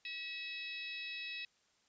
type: harmonic tone with a mistuned harmonic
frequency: 645 Hz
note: E5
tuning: 38 cents flat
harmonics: 3 / 4 / 5 / 6 / 7 / 8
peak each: -51 / -43 / -55 / -47 / -58 / -54 dBFS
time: 0.05-1.45 s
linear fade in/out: 2 ms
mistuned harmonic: 5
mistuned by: +60 cents
effects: white hiss -73 dBFS RMS until 1.88 s + resampled to 16000 Hz